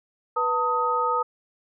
sine tone cluster, 490.5 / 901 / 1257 Hz, B4 / A5 / D#6, -12 / +41 / +17 cents, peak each -28 / -26 / -23 dBFS, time 0.36-1.23 s, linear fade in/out 10 ms, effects none

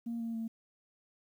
sine tone with pitch steps, 233.1 / 229.5 / 225.9 Hz, A#3 / A#3 / A3, 0 / -27 / +46 cents, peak -33 dBFS, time 0.06-0.48 s, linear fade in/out 10 ms, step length 140 ms, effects tanh soft clip ceiling -31 dBFS + 11-bit

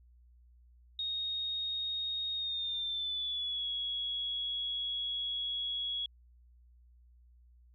sine tone with pitch glide, 3729 to 3341 Hz, A#7 to G#7, 0 to +10 cents, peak -33 dBFS, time 0.99-6.06 s, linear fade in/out 2 ms, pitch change -190 cents, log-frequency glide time 2.35-3.68 s, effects added 60 Hz sine -58 dBFS peak until 7.74 s

